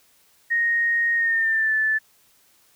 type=tone with pitch glide; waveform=sine; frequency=1864.7 to 1749.9 Hz; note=A#6 to A6; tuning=0 to -10 cents; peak=-18 dBFS; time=0.5-1.99 s; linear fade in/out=20 ms; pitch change=-110 cents; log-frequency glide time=1.15-1.74 s; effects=white hiss -59 dBFS RMS until 2.75 s